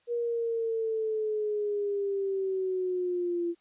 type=linear sweep; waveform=sine; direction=down; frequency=477.5 to 340 Hz; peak=-27 dBFS; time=0.07-3.55 s; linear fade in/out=50 ms; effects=white hiss -69 dBFS RMS until 3.6 s + resampled to 8000 Hz